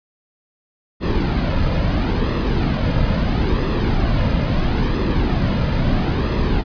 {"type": "noise with flanger", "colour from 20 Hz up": "brown", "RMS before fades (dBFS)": -18, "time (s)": [1, 6.64], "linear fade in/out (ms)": 50, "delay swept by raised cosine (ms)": [1.3, 2.7], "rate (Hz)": 0.75, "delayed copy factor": -0.5, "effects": ["resampled to 11025 Hz"]}